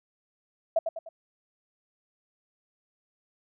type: tone with echo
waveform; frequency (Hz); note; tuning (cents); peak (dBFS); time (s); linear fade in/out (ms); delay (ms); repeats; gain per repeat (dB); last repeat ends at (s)
sine; 657; E5; -6; -19; 0.76-0.79; 5; 100; 3; -7; 1.09
effects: none